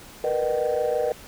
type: tone cluster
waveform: sine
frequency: 465.7 / 491.9 / 608 / 762 Hz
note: A#4 / B4 / D#5 / G5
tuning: -2 / -7 / -40 / -49 cents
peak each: -26 / -24 / -25 / -30 dBFS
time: 0.24-1.12 s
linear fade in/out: 2 ms
effects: tanh soft clip ceiling -15 dBFS + pink hiss -45 dBFS RMS until 1.27 s